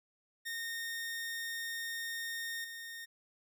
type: tone with level steps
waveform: sawtooth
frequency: 1840 Hz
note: A#6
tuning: 23 cents flat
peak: -34 / -40 dBFS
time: 0.45-3.06 s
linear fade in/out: 20 ms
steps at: 2.64 s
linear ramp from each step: 5 ms
effects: none